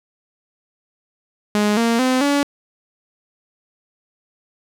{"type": "tone with pitch steps", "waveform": "sawtooth", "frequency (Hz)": [208.6, 231.5, 256.8, 285], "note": ["G#3", "A#3", "C4", "C#4"], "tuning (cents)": [8, -12, -32, 48], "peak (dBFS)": -11, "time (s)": [1.55, 2.43], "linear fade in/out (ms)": 0, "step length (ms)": 220, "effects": ["low-pass 10000 Hz 12 dB/octave", "8-bit"]}